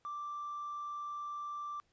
sine tone with hard clipping, 1174.7 Hz, D6, in tune, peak -39 dBFS, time 0.05-1.8 s, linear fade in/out 0 ms, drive 1 dB, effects pink hiss -75 dBFS RMS until 1.92 s + resampled to 16000 Hz

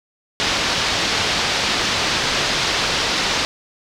white low-pass noise, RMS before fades -20 dBFS, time 0.4-3.45 s, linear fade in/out 0 ms, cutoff 5100 Hz, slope 24 dB/octave, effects none

